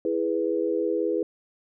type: chord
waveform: sine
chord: E major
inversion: none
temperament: equal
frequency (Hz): 329.6 / 415.3 / 493.9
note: E4 / G#4 / B4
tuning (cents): 0 / 0 / 0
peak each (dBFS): -27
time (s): 0.05-1.23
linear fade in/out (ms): 2
effects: none